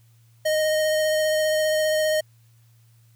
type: tone with vibrato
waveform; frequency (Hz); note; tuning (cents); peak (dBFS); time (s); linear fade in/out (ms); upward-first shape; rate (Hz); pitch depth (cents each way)
square; 620; D#5; -6; -20; 0.45-2.21; 10; sine; 15; 12
effects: added 115 Hz sine -53 dBFS peak until 3.15 s + white hiss -65 dBFS RMS until 3.15 s